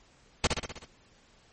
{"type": "noise with echo", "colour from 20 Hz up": "pink", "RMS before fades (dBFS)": -22, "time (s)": [0.44, 0.47], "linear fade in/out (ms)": 2, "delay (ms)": 63, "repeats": 6, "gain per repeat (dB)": -4, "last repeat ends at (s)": 0.848, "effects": ["pink hiss -61 dBFS RMS until 1.52 s", "MP3 32 kbps"]}